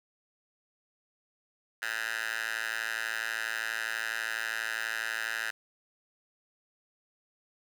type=tone with high-pass filter; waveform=10% pulse; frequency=112.2 Hz; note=A2; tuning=34 cents sharp; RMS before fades=-34 dBFS; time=1.82-5.51 s; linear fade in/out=5 ms; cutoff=1600 Hz; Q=3.1; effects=none